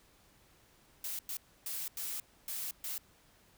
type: noise bursts at uneven times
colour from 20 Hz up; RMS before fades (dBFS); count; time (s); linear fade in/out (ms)
blue; -39; 6; 1.04-1.19 / 1.29-1.37 / 1.66-1.88 / 1.97-2.2 / 2.48-2.71 / 2.84-2.98; 2
effects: pink hiss -65 dBFS RMS until 3.57 s